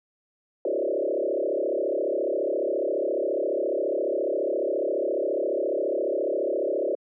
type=tone with frequency modulation; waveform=sine; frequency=466.2 Hz; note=A#4; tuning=in tune; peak=-22 dBFS; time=0.65-6.95 s; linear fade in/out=2 ms; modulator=34.5 Hz; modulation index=3.8; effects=high-pass 300 Hz 12 dB/octave